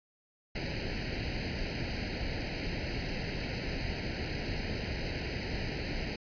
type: noise with comb filter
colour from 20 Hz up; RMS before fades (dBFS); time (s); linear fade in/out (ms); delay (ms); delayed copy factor
pink; -35; 0.55-6.16; 5; 0.43; +0.95
effects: resampled to 11025 Hz